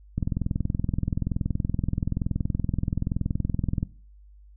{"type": "click train", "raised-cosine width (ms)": 5, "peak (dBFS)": -13, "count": 78, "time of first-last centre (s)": [0.18, 3.829], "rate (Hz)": 21.1, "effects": ["noise-tail reverb RT60 0.4 s tail -18 dB re dry", "added 50 Hz sine -48 dBFS peak until 4.56 s"]}